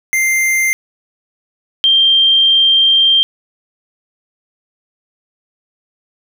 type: tone pair in turn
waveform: square / sine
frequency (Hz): 2093 / 3171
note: C7 / G7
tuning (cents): 0 / +19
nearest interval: perfect fifth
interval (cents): 719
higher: second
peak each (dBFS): -12 / -7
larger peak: second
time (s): 0.13-0.73 / 1.84-3.23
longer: second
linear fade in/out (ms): 0
effects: none